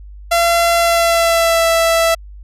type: tone with pitch glide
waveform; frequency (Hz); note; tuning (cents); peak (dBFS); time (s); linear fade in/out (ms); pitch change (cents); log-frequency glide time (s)
sawtooth; 681 to 662; F5 to E5; -44 to +7; -7; 0.31-2.15; 10; -49; 0.77-1.67
effects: added 50 Hz sine -32 dBFS peak until 2.43 s + resampled to 32000 Hz